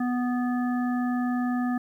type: harmonic tone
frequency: 246.9 Hz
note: B3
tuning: in tune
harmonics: 1 / 3 / 5 / 7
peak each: -24 / -34 / -38 / -39 dBFS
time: 0-1.78 s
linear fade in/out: 5 ms
effects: 10-bit